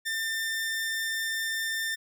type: tone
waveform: sawtooth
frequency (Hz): 1795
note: A6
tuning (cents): +34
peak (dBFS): -25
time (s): 0.05-1.96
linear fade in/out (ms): 20
effects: none